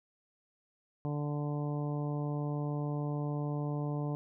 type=harmonic tone; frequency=146.83 Hz; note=D3; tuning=in tune; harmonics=1 / 2 / 3 / 4 / 5 / 6 / 7; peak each=-33 / -39 / -43 / -45 / -47 / -49 / -50 dBFS; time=1.05-4.15 s; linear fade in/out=0 ms; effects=none